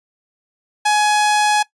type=tone; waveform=sawtooth; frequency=840 Hz; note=G#5; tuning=19 cents sharp; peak=-9 dBFS; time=0.85-1.63 s; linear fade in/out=10 ms; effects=noise-tail reverb RT60 0.1 s tail -18 dB re dry + resampled to 22050 Hz